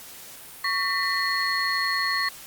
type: tone cluster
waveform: sine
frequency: 1119 / 1814 / 1985 / 4307 Hz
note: C#6 / A#6 / B6 / C8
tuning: +16 / -48 / +8 / +49 cents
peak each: -28 dBFS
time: 0.64-2.29 s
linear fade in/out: 5 ms
effects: white hiss -43 dBFS RMS until 2.46 s + Opus 48 kbps